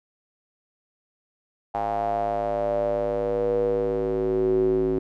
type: tone with band-pass filter sweep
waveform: square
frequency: 53.7 Hz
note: A1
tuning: 41 cents flat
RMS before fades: -24 dBFS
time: 1.74-4.99 s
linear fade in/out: 5 ms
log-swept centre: 770 to 340 Hz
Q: 7.8
effects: none